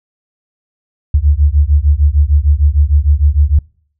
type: beating tone pair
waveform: sine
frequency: 70 / 76.6 Hz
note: C#2 / D#2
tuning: +18 / -27 cents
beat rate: 6.6 Hz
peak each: -10 dBFS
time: 1.14-3.59 s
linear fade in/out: 5 ms
effects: noise-tail reverb RT60 0.6 s tail -26 dB re dry